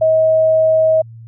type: tone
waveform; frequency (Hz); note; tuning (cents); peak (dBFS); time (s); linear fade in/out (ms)
sine; 636; D#5; +38; -9; 0.01-1.02; 10
effects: added 114 Hz sine -33 dBFS peak until 1.27 s